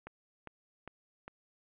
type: click train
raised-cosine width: 0.5 ms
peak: -29 dBFS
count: 4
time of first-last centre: 0.07-1.28 s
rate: 2.48 Hz
effects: resampled to 8000 Hz + 10-bit